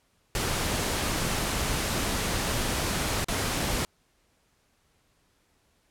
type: noise with dropouts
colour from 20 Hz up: pink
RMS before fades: -28 dBFS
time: 0.35-3.85 s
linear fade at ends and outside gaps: 1 ms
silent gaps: 3.245-3.284 s
effects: pink hiss -68 dBFS RMS until 5.9 s + low-pass 12000 Hz 12 dB/octave